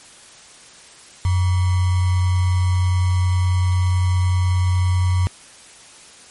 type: tone with sample-and-hold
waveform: sine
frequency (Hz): 91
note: F#2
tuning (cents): -28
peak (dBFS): -14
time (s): 1.25-5.27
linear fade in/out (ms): 0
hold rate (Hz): 1050
effects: white hiss -44 dBFS RMS until 6.3 s + MP3 48 kbps